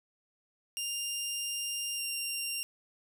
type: tone pair in turn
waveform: 15% pulse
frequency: 2800 / 2777 Hz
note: F7 / F7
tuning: +4 / -10 cents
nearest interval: unison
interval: 14 cents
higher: first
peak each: -26 dBFS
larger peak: neither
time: 0.77-1.98 / 1.98-2.63 s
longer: first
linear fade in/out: 0 ms
effects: none